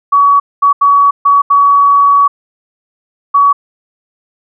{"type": "tone bursts at uneven times", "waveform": "sine", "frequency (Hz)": 1131, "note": "C#6", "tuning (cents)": 34, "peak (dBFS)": -4, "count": 6, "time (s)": [[0.12, 0.4], [0.62, 0.73], [0.81, 1.11], [1.25, 1.42], [1.5, 2.28], [3.34, 3.53]], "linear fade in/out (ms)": 10, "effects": []}